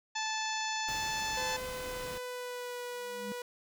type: harmonic tone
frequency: 874 Hz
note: A5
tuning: 12 cents flat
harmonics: 1 / 2 / 3 / 4 / 5 / 6 / 7 / 8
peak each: -36 / -39 / -41 / -42 / -43 / -44 / -44 / -45 dBFS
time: 0.15-1.57 s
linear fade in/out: 10 ms
type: noise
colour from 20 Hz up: pink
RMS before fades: -45 dBFS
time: 0.88-2.18 s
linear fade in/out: 5 ms
type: tone with pitch glide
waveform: sawtooth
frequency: 510 to 488.9 Hz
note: C5 to B4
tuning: -44 to -18 cents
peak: -34 dBFS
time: 1.37-3.42 s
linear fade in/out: 2 ms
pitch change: -74 cents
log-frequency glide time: 1.5-2.82 s
type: tone with exponential growth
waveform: sine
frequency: 204.2 Hz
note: G#3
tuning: 29 cents flat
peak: -36 dBFS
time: 2.91-3.32 s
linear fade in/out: 0 ms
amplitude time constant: 87 ms
effects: none